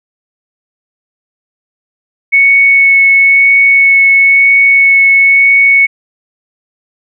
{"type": "tone with vibrato", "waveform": "sine", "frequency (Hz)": 2212, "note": "C#7", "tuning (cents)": -4, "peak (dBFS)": -3, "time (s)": [2.32, 5.87], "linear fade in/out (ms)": 20, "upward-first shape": "sine", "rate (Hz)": 1, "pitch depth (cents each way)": 8, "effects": []}